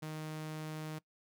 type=tone; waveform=sawtooth; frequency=155.56 Hz; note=D#3; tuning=in tune; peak=-36 dBFS; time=0.02-0.99 s; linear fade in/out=10 ms; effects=noise-tail reverb RT60 0.1 s tail -21 dB re dry